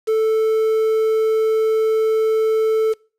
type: tone with quantisation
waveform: triangle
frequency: 440 Hz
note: A4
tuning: in tune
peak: -12 dBFS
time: 0.07-2.94 s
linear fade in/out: 20 ms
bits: 6
effects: noise-tail reverb RT60 0.4 s tail -25 dB re dry + low-pass 10000 Hz 12 dB/octave